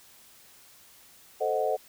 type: chord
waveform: sine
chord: A diminished seventh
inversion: none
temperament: equal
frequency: 440 / 523.3 / 622.3 / 740 Hz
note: A4 / C5 / Eb5 / Gb5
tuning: 0 / 0 / 0 / 0 cents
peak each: -30 dBFS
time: 1.4-1.77 s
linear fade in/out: 20 ms
effects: white hiss -55 dBFS RMS until 1.88 s